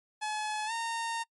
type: tone with pitch glide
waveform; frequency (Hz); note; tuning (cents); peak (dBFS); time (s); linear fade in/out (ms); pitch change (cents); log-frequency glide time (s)
sawtooth; 853 to 919.5; G#5 to A#5; +46 to -24; -28; 0.21-1.24; 20; +130; 0.66-0.72
effects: noise-tail reverb RT60 0.1 s tail -25 dB re dry + MP3 48 kbps